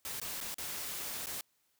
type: noise with dropouts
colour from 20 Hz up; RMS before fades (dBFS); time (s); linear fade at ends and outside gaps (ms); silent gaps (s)
white; -40; 0.05-1.41; 1; 0.2-0.215 / 0.404-0.411 / 0.543-0.583 / 1.259-1.269
effects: white hiss -75 dBFS RMS until 1.79 s